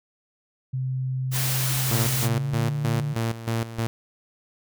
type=tone with pitch glide; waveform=sine; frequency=130 to 145.92 Hz; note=C3 to D3; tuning=-11 to -11 cents; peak=-24 dBFS; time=0.73-3.14 s; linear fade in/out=10 ms; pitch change=+200 cents; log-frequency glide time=2.21-2.62 s
type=noise; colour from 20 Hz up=white; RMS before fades=-27 dBFS; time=1.31-2.29 s; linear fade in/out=50 ms
type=tone with tremolo; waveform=sawtooth; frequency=114.4 Hz; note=A#2; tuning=32 cents flat; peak=-19 dBFS; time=1.91-3.87 s; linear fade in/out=0 ms; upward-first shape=square; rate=3.2 Hz; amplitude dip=75%
effects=none